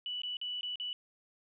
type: tone with dropouts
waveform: sine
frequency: 2960 Hz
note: F#7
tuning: in tune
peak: -35 dBFS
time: 0.06-0.93 s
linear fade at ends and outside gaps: 1 ms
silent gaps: 0.218-0.234 / 0.369-0.414 / 0.61-0.631 / 0.757-0.799 s
effects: none